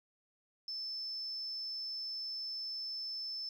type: tone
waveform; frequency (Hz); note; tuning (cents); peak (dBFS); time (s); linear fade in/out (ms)
sine; 5274; E8; 0; -38; 0.68-3.49; 2
effects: 11-bit